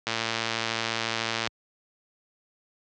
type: click train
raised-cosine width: 0.2 ms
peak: -9 dBFS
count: 161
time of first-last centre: 0.07-1.474 s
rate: 114 Hz
effects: high-pass 80 Hz 12 dB/octave + low-pass 6000 Hz 12 dB/octave